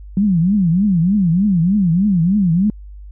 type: tone with vibrato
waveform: sine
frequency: 185 Hz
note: F#3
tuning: in tune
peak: -11 dBFS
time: 0.17-2.7 s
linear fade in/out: 2 ms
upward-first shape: triangle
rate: 3.3 Hz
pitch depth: 270 cents each way
effects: added 50 Hz sine -32 dBFS peak until 3.11 s